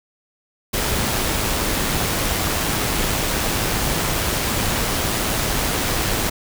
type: noise with amplitude modulation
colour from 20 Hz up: pink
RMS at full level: -20 dBFS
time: 0.73-6.3 s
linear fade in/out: 10 ms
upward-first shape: sine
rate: 107 Hz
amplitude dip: 25%
effects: none